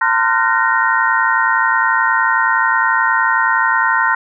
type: tone cluster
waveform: sine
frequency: 904 / 1032 / 1397 / 1508 / 1857 Hz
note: A5 / C6 / F6 / F#6 / A#6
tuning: +47 / -24 / 0 / +32 / -7 cents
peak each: -18 dBFS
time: 0.01-4.15 s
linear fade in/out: 5 ms
effects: none